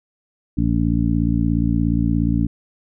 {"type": "harmonic tone", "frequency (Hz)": 57, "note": "A#1", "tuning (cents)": -38, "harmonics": [1, 2, 3, 4, 5], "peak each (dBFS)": [-22, -22, -22, -22, -22], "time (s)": [0.57, 2.47], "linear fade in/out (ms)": 10, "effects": []}